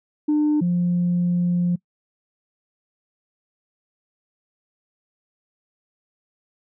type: tone pair in turn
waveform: sine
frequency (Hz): 300 / 175.87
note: D4 / F3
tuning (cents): +37 / +12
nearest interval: major sixth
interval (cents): 925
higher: first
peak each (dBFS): -14 / -16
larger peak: first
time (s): 0.28-0.61 / 0.61-1.76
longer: second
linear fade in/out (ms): 10
effects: noise-tail reverb RT60 0.1 s tail -24 dB re dry + tanh soft clip ceiling -14 dBFS